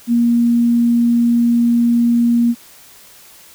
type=tone; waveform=sine; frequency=236.3 Hz; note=A#3; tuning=24 cents sharp; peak=-10 dBFS; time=0.07-2.55 s; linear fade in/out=50 ms; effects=white hiss -43 dBFS RMS until 3.54 s